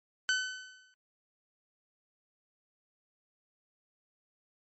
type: tone with exponential decay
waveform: sawtooth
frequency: 1514 Hz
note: F#6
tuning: 39 cents sharp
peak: -21 dBFS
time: 0.29-0.94 s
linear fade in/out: 0 ms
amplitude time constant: 140 ms
effects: MP3 32 kbps